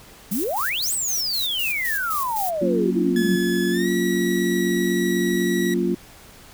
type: noise with tremolo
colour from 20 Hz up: violet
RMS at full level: -28 dBFS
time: 0.31-2.51 s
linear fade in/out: 10 ms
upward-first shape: square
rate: 3.9 Hz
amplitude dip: 60%
type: exponential two-way sweep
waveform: sine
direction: up then down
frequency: 177.5 to 8430 to 177.5 Hz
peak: -22 dBFS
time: 0.31-3.36 s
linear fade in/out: 10 ms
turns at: 0.93 s
type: chord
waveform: sine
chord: Gb major seventh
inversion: none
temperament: equal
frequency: 185 / 233.1 / 277.2 / 349.2 Hz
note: Gb3 / Bb3 / Db4 / F4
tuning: 0 / 0 / 0 / 0 cents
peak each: -24 / -25 / -28 / -22 dBFS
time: 2.61-5.95 s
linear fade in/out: 10 ms
type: tone with pitch glide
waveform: sawtooth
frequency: 1708 to 1928.3 Hz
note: G#6 to B6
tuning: +48 to -42 cents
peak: -24 dBFS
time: 3.16-5.74 s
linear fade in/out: 2 ms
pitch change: +210 cents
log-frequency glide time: 3.71-3.88 s
effects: pink hiss -46 dBFS RMS until 6.53 s